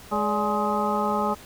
harmonic tone with a mistuned harmonic, 209.7 Hz, G#3, 17 cents sharp, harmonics 1 / 2 / 3 / 4 / 5 / 6, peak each -28 / -30 / -30 / -27 / -31 / -28 dBFS, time 0.11-1.35 s, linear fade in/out 20 ms, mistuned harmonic 3, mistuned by -130 cents, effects pink hiss -46 dBFS RMS until 1.45 s

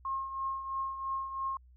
sine tone with tremolo, 1074 Hz, C6, 45 cents sharp, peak -30 dBFS, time 0.05-1.57 s, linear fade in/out 2 ms, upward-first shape triangle, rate 3 Hz, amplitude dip 65%, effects added 62 Hz sine -55 dBFS peak until 1.76 s

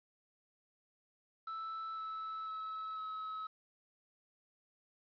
triangle tone with pitch steps, 1318.5 / 1307.9 / 1297.3 / 1286.9 Hz, E6 / E6 / E6 / E6, 0 / -14 / -28 / -42 cents, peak -38 dBFS, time 1.47-3.47 s, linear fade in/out 5 ms, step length 500 ms, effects resampled to 11025 Hz + 11-bit

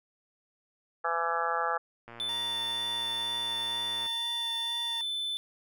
harmonic tone, 167.8 Hz, E3, 31 cents sharp, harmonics 3 / 4 / 5 / 6 / 7 / 8 / 9 / 10, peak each -36 / -37 / -33 / -43 / -33 / -33 / -41 / -37 dBFS, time 1.04-1.78 s, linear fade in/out 10 ms
click train, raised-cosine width 0.5 ms, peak -31 dBFS, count 233, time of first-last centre 2.08-4.063 s, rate 117 Hz
triangle tone, 3520 Hz, A7, in tune, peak -29 dBFS, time 2.2-5.37 s, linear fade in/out 0 ms
25% pulse tone with vibrato, 932.3 Hz, A#5, in tune, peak -36 dBFS, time 2.29-5.01 s, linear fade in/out 0 ms, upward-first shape sine, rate 2.1 Hz, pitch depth 16 cents each way
effects none

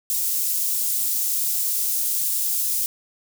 white high-pass noise, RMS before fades -23 dBFS, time 0.1-2.86 s, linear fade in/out 0 ms, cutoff 7500 Hz, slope 12 dB/octave, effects none

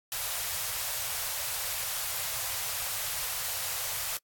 white band-stop noise, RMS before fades -33 dBFS, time 0.12-4.17 s, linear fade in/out 0 ms, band 140 to 490 Hz, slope 48 dB/octave, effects noise-tail reverb RT60 0.1 s tail -26 dB re dry + AAC 64 kbps

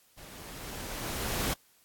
pink noise with level ramp, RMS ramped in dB -49 to -30 dBFS, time 0.17-1.54 s, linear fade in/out 10 ms, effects white hiss -64 dBFS RMS until 1.84 s + AAC 64 kbps

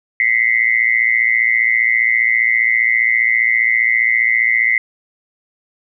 sine tone with amplitude modulation, 2058 Hz, C7, 29 cents flat, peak -7 dBFS, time 0.2-4.78 s, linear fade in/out 2 ms, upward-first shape sine, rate 115 Hz, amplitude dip 100%, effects none

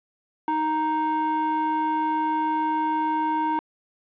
square tone with band-pass filter, 311.1 Hz, D#4, in tune, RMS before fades -24 dBFS, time 0.48-3.59 s, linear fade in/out 0 ms, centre 780 Hz, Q 5.9, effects resampled to 8000 Hz + 9-bit

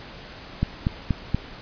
click train, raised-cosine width 5 ms, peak -8 dBFS, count 4, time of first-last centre 0.63-1.346 s, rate 4.19 Hz, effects pink hiss -41 dBFS RMS until 1.61 s + resampled to 11025 Hz

